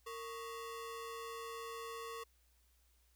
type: ring-modulated tone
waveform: 40% pulse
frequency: 783 Hz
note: G5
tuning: 2 cents flat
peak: -40 dBFS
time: 0.06-2.24 s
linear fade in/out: 10 ms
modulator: 323 Hz
effects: added 60 Hz sine -70 dBFS peak until 3.15 s + white hiss -75 dBFS RMS until 3.15 s